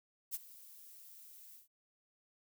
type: noise with ADSR envelope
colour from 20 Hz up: violet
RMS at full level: -37 dBFS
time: 0.31-1.68 s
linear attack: 37 ms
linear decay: 28 ms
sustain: -19 dB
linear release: 130 ms
effects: none